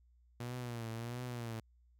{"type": "tone with vibrato", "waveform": "sawtooth", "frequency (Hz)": 118.7, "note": "A#2", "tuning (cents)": 32, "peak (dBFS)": -36, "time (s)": [0.4, 1.6], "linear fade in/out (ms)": 5, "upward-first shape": "triangle", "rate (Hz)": 1.5, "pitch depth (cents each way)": 100, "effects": ["added 60 Hz sine -64 dBFS peak until 1.99 s"]}